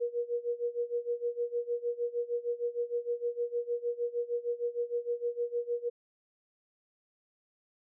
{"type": "tone with tremolo", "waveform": "sine", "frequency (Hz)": 478, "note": "A#4", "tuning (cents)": 43, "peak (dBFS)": -27, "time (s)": [0, 5.9], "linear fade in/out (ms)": 20, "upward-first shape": "sine", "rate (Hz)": 6.5, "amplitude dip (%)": 90, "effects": []}